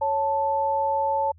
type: tone pair together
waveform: sine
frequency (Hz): 553.9 / 880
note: C#5 / A5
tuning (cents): -1 / 0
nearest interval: minor sixth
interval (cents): 801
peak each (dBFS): -26 / -22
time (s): 0.01-1.32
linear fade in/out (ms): 10
effects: added 82 Hz sine -49 dBFS peak until 1.38 s